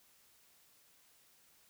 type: silence
effects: white hiss -67 dBFS RMS until 1.69 s